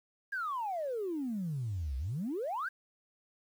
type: exponential two-way sweep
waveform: sine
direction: down then up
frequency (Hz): 1661.2 to 61.9 to 1661.2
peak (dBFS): -32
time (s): 0.32-2.69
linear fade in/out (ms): 10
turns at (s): 1.97
effects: tanh soft clip ceiling -28 dBFS + 10-bit